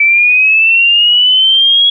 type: linear sweep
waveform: sine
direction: up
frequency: 2303 to 3338 Hz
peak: -5 dBFS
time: 0-1.9 s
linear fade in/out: 5 ms
effects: none